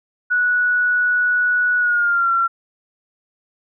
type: tone with pitch glide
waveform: sine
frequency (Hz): 1470 to 1363.7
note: F#6 to F6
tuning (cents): -12 to -42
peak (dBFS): -14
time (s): 0.3-2.48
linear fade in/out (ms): 20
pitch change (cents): -130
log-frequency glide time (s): 1.78-2.31
effects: none